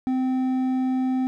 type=tone with hard clipping; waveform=triangle; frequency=258.4 Hz; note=C4; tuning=21 cents flat; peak=-22 dBFS; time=0.07-1.27 s; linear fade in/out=0 ms; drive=9 dB; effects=none